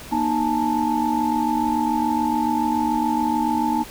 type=tone cluster; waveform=sine; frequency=238 / 309.2 / 852 / 899 Hz; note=A#3 / D#4 / G#5 / A5; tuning=+36 / -11 / +44 / +37 cents; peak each=-24 dBFS; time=0.11-3.84 s; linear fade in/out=20 ms; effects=pink hiss -39 dBFS RMS until 3.9 s